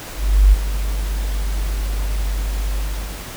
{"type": "tone with ADSR envelope", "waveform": "sine", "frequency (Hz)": 49.25, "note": "G1", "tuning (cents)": 9, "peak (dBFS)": -5, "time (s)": [0.14, 3.31], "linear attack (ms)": 390, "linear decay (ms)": 20, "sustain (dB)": -13, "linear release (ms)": 540, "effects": ["pink hiss -33 dBFS RMS until 3.36 s"]}